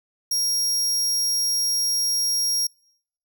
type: tone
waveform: sawtooth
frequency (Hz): 5600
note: F8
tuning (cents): +4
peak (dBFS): -18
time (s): 0.31-2.67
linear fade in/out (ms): 5
effects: noise-tail reverb RT60 0.7 s tail -26 dB re dry